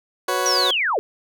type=chord; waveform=20% pulse; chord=F# suspended fourth; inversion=none; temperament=just; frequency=370 / 493.3 / 555 Hz; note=F#4 / B4 / C#5; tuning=0 / -2 / +2 cents; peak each=-20 dBFS; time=0.28-0.71 s; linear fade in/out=5 ms
type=linear sweep; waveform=sine; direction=down; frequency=5920 to 347.4 Hz; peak=-18 dBFS; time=0.46-0.99 s; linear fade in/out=0 ms
effects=none